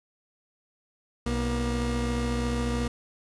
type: tone pair together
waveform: 30% pulse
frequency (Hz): 63 / 237.9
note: B1 / A#3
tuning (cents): +35 / +35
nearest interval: octave + major seventh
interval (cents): 2300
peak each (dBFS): -26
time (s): 1.26-2.88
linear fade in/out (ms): 5
effects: resampled to 22050 Hz + 9-bit